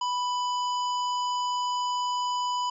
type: harmonic tone with a mistuned harmonic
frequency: 987.8 Hz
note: B5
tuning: in tune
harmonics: 1 / 3 / 5 / 7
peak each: -26 / -36 / -40 / -43 dBFS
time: 0.01-2.7 s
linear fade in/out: 5 ms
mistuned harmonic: 3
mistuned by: +18 cents
effects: none